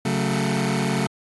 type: chord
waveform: sawtooth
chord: F# minor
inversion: second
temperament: just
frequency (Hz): 138.75 / 185 / 222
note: C#3 / F#3 / A3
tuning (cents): +2 / 0 / +16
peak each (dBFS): -21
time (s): 0.05-1.07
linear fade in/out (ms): 5
effects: AAC 32 kbps